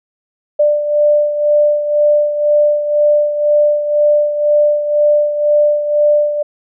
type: beating tone pair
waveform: sine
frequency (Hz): 592 / 594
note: D5 / D5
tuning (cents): +14 / +20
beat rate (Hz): 2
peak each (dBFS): -10 / -17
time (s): 0.59-6.43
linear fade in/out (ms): 10
effects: none